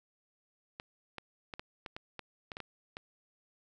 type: clicks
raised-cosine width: 0.3 ms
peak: -25 dBFS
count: 11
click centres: 0.799 / 1.183 / 1.538 / 1.595 / 1.862 / 1.965 / 2.193 / 2.518 / 2.569 / 2.603 / 2.969 s
effects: none